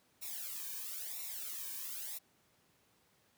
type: noise with flanger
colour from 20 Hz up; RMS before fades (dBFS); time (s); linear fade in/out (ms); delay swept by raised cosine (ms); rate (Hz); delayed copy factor
blue; -43; 0.21-2.19; 20; 0.63 to 1.51; 1; -0.95
effects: pink hiss -71 dBFS RMS until 3.37 s + high-pass 100 Hz 12 dB/octave